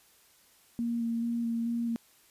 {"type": "tone with vibrato", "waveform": "sine", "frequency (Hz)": 232.9, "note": "A#3", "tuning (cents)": -1, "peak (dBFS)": -28, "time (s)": [0.79, 1.96], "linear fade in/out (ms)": 0, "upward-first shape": "square", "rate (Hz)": 2.3, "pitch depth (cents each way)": 13, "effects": ["white hiss -62 dBFS RMS until 2.3 s", "resampled to 32000 Hz"]}